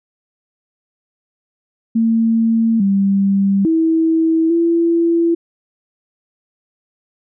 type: tone with pitch steps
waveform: sine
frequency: 226.6 / 196.8 / 324.4 / 336.3 Hz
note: A#3 / G3 / E4 / E4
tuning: -49 / +7 / -28 / +35 cents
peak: -11 dBFS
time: 1.95-5.35 s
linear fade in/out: 10 ms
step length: 850 ms
effects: none